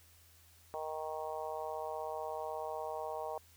harmonic tone, 156.3 Hz, D#3, 8 cents sharp, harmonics 3 / 4 / 5 / 6 / 7, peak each -44 / -42 / -43 / -45 / -49 dBFS, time 0.74-3.38 s, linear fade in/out 0 ms, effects added 83 Hz sine -64 dBFS peak until 3.56 s + white hiss -64 dBFS RMS until 3.56 s

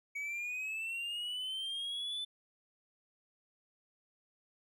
triangle linear sweep, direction up, 2250 to 3520 Hz, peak -35 dBFS, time 0.15-2.25 s, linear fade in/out 10 ms, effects none

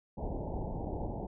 pink low-pass noise, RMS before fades -37 dBFS, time 0.17-1.27 s, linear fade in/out 10 ms, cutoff 910 Hz, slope 96 dB/octave, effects none

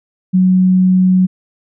sine tone, 185 Hz, F#3, in tune, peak -7 dBFS, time 0.33-1.27 s, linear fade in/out 20 ms, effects none

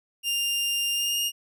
sawtooth tone with pitch glide, 2800 to 2837 Hz, F7 to F7, +4 to +27 cents, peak -21 dBFS, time 0.23-1.32 s, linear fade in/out 50 ms, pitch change +23 cents, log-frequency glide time 0.93-1.19 s, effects none

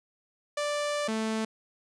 sawtooth tone pair in turn, 587.3 / 220.4 Hz, D5 / A3, 0 / +3 cents, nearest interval octave + perfect fourth, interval 1697 cents, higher first, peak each -24 dBFS, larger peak neither, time 0.57-1.08 / 1.08-1.45 s, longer first, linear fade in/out 5 ms, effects resampled to 22050 Hz + 11-bit

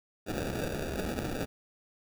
white noise with sample-and-hold, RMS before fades -34 dBFS, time 0.26-1.46 s, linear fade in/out 20 ms, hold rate 1050 Hz, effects none

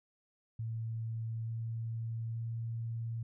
sine tone with pitch steps, 113.1 / 113.95 / 114.81 Hz, A2 / A#2 / A#2, +48 / -39 / -26 cents, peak -35 dBFS, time 0.59-3.23 s, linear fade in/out 5 ms, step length 880 ms, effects none

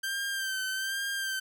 sawtooth tone with vibrato, 1568 Hz, G6, in tune, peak -27 dBFS, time 0.03-1.4 s, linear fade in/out 10 ms, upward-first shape sine, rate 1.2 Hz, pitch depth 42 cents each way, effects none

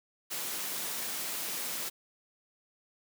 white high-pass noise, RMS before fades -36 dBFS, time 0.3-1.9 s, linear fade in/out 20 ms, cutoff 150 Hz, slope 24 dB/octave, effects none

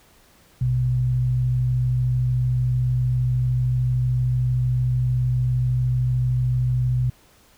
sine tone pair together, 58.29 / 125.1 Hz, A#1 / B2, +1 / +23 cents, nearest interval octave + minor second, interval 1322 cents, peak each -29 / -18 dBFS, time 0.61-7.1 s, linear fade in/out 5 ms, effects pink hiss -55 dBFS RMS until 7.57 s

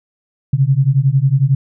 sine beating tone pair, 130.4 / 141.4 Hz, C3 / C#3, -5 / +35 cents, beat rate 11 Hz, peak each -13 dBFS, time 0.53-1.55 s, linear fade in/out 5 ms, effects none

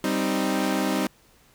sawtooth chord, C minor, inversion second, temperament equal, 196 / 261.6 / 311.1 Hz, G3 / C4 / Eb4, 0 / 0 / 0 cents, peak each -23 dBFS, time 0.04-1.07 s, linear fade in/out 2 ms, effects pink hiss -58 dBFS RMS until 1.54 s

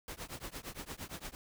pink noise with tremolo, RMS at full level -41 dBFS, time 0.08-1.35 s, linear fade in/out 0 ms, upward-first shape triangle, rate 8.7 Hz, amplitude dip 100%, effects none

